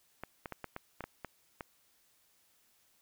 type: clicks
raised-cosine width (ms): 0.5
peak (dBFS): -25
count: 9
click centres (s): 0.236 / 0.458 / 0.523 / 0.643 / 0.764 / 1.007 / 1.04 / 1.247 / 1.608
effects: white hiss -70 dBFS RMS until 3.01 s